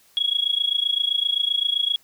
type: tone with amplitude modulation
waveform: sine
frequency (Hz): 3329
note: G#7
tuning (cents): +3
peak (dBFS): -15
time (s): 0.17-1.96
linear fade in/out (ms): 0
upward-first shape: sine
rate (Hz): 27.7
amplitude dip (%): 90
effects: tanh soft clip ceiling -11 dBFS + white hiss -57 dBFS RMS until 2.03 s